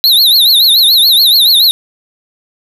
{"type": "tone with vibrato", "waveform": "square", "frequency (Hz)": 3951, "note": "B7", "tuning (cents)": 0, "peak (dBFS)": -5, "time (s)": [0.04, 1.71], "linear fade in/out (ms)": 0, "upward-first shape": "triangle", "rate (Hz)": 7, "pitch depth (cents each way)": 200, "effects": []}